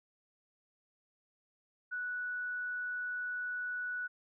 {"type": "tone", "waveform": "sine", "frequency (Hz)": 1476, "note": "F#6", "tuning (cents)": -5, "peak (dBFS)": -35, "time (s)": [1.91, 4.08], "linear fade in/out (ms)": 20, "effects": []}